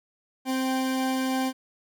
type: tone pair together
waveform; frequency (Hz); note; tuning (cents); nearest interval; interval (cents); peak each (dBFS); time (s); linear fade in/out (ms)
40% pulse; 261.6 / 781.7; C4 / G5; 0 / -5; octave + perfect fifth; 1895; -24 / -32; 0.45-1.53; 50
effects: none